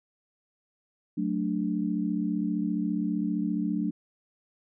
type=chord; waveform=sine; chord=D major; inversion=first; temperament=equal; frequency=185 / 220 / 293.7 Hz; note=F#3 / A3 / D4; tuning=0 / 0 / 0 cents; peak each=-30 dBFS; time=1.17-3.91 s; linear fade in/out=10 ms; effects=none